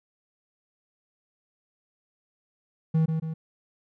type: tone with echo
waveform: triangle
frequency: 160 Hz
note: D#3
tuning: 49 cents sharp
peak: -17 dBFS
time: 2.94-3.06 s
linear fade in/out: 10 ms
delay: 140 ms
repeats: 2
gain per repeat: -5 dB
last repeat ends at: 3.34 s
effects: none